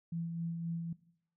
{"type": "tone with tremolo", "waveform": "sine", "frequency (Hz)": 167.5, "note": "E3", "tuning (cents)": 28, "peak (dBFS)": -34, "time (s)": [0.12, 0.93], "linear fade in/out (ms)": 5, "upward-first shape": "sine", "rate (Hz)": 3.8, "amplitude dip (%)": 35, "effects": ["noise-tail reverb RT60 0.7 s tail -19 dB re dry"]}